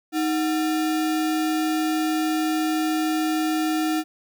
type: tone with sample-and-hold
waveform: sine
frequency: 313.2 Hz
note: D#4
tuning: 11 cents sharp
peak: -20 dBFS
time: 0.12-4.04 s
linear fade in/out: 50 ms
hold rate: 1050 Hz
effects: none